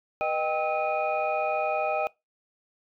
sine tone cluster, 485.1 / 618 / 786 / 1290 / 2469 Hz, B4 / D#5 / G5 / E6 / D#7, -31 / -12 / +4 / -38 / -14 cents, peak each -36 / -27 / -28 / -34 / -32 dBFS, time 0.21-2.07 s, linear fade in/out 0 ms, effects noise-tail reverb RT60 0.2 s tail -22 dB re dry + tanh soft clip ceiling -15 dBFS

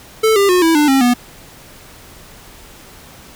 square tone with pitch steps, 440 / 398.8 / 361.5 / 327.7 / 297.1 / 269.3 / 244.1 Hz, A4 / G4 / F#4 / E4 / D4 / C#4 / B3, 0 / +30 / -40 / -10 / +20 / -50 / -20 cents, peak -10 dBFS, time 0.23-1.14 s, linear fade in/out 10 ms, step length 130 ms, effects pink hiss -40 dBFS RMS until 3.35 s

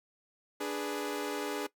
sawtooth chord, G# diminished, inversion second, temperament equal, 293.7 / 415.3 / 493.9 Hz, D4 / G#4 / B4, 0 / 0 / 0 cents, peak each -33 / -33 / -37 dBFS, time 0.6-1.67 s, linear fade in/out 10 ms, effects noise-tail reverb RT60 0.1 s tail -18 dB re dry

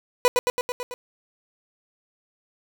30% pulse tone with echo, 493.9 Hz, B4, in tune, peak -11 dBFS, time 0.25-0.28 s, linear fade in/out 0 ms, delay 110 ms, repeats 6, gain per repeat -3 dB, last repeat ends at 0.94 s, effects none

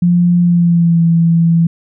sine tone with pitch glide, 175 to 166.9 Hz, F3 to E3, +4 to +22 cents, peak -7 dBFS, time 0.02-1.67 s, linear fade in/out 5 ms, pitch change -82 cents, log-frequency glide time 0.41-1.02 s, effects none

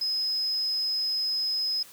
sine tone, 5080 Hz, D#8, 35 cents sharp, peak -25 dBFS, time 0.01-1.83 s, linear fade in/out 5 ms, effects white hiss -50 dBFS RMS until 1.92 s

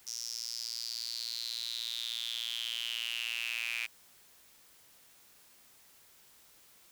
square tone with high-pass filter sweep, 58.27 Hz, A#1, in tune, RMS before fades -38 dBFS, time 0.06-3.87 s, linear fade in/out 20 ms, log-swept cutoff 5700 to 2400 Hz, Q 8.1, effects white hiss -61 dBFS RMS until 6.91 s

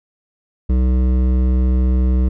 sine tone with hard clipping, 63.2 Hz, B1, 41 cents sharp, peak -14 dBFS, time 0.69-2.29 s, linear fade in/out 10 ms, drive 12 dB, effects none

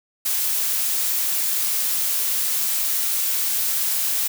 blue noise, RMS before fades -22 dBFS, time 0.25-4.28 s, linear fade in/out 10 ms, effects none

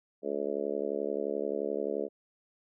harmonic tone, 71.5 Hz, D2, 46 cents flat, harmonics 3 / 4 / 5 / 6 / 7 / 8 / 9, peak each -42 / -40 / -38 / -34 / -37 / -38 / -42 dBFS, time 0.22-2.09 s, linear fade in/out 50 ms, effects none

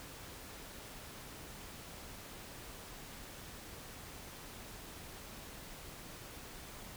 silence, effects pink hiss -50 dBFS RMS until 6.96 s

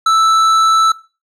sine tone with tanh clipping, 1318.5 Hz, E6, in tune, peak -10 dBFS, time 0.06-0.92 s, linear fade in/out 5 ms, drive 11 dB, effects noise-tail reverb RT60 0.3 s tail -17 dB re dry

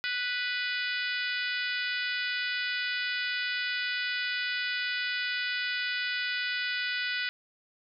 harmonic tone, 493.9 Hz, B4, in tune, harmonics 3 / 4 / 5 / 6 / 7 / 8 / 9 / 10, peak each -33 / -35 / -37 / -39 / -40 / -41 / -42 / -43 dBFS, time 0.04-7.29 s, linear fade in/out 0 ms, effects none

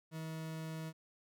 40% pulse tone, 159.8 Hz, D#3, 47 cents sharp, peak -40 dBFS, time 0.11-0.93 s, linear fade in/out 50 ms, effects none

